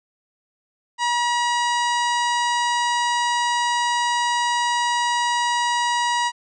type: harmonic tone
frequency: 960 Hz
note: B5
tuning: 49 cents flat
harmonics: 1 / 2 / 3 / 4 / 5 / 6 / 7 / 8 / 9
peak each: -20 / -26 / -30 / -32 / -34 / -36 / -37 / -38 / -39 dBFS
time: 0.98-6.32 s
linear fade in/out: 50 ms
effects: none